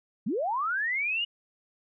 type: linear sweep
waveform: sine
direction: up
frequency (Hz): 167.1 to 2922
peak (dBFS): -26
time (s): 0.26-1.25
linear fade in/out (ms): 10
effects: none